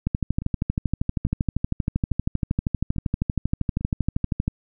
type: two click trains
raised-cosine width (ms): 5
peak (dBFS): -20 / -9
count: 5 / 57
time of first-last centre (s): 0.42-3.81 / 0.07-4.479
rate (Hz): 1.18 / 12.7
effects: none